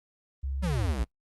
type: tone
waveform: sine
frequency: 67.7 Hz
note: C#2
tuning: 40 cents flat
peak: -29 dBFS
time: 0.43-1.03 s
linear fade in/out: 10 ms
type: exponential sweep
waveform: square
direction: down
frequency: 199.3 to 50.4 Hz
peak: -28 dBFS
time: 0.62-1.05 s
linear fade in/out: 20 ms
effects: noise-tail reverb RT60 0.1 s tail -24 dB re dry + Opus 32 kbps